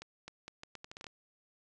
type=accelerating click train; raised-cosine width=0.2 ms; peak=-28 dBFS; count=11; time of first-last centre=0.02-1.068 s; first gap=260 ms; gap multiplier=0.77; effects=resampled to 24000 Hz